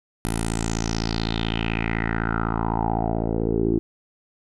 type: tone with low-pass filter sweep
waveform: 10% pulse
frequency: 55.9 Hz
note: A1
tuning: 28 cents sharp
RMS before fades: -24 dBFS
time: 0.25-3.79 s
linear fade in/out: 0 ms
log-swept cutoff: 11000 to 340 Hz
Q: 5.1
effects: none